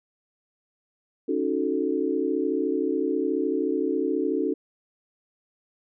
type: chord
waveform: sine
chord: D# half-diminished seventh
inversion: third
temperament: equal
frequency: 277.2 / 311.1 / 370 / 440 Hz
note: C#4 / D#4 / F#4 / A4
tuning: 0 / 0 / 0 / 0 cents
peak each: -28 dBFS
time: 1.28-4.54 s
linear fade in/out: 10 ms
effects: none